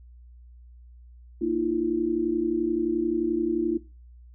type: chord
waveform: sine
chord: Bb suspended fourth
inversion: none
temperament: equal with one note detuned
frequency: 233.1 / 311.1 / 342.6 Hz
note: Bb3 / Eb4 / F4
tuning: 0 / 0 / -33 cents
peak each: -31 / -28 / -25 dBFS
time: 1.41-3.78 s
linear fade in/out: 10 ms
effects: noise-tail reverb RT60 0.3 s tail -18 dB re dry + added 60 Hz sine -46 dBFS peak until 4.34 s